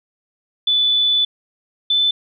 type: tone pair in turn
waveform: sine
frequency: 3482 / 3516 Hz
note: A7 / A7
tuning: -19 / -2 cents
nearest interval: unison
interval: 17 cents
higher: second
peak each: -13 / -13 dBFS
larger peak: neither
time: 0.67-1.25 / 1.9-2.11 s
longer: first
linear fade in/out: 5 ms
effects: none